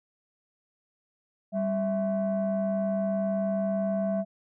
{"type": "tone pair together", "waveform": "sine", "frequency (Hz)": [196, 659.3], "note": ["G3", "E5"], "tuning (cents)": [0, 0], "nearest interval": "octave + major sixth", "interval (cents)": 2100, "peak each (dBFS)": -26, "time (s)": [1.52, 4.25], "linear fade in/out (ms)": 50, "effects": ["tanh soft clip ceiling -21 dBFS"]}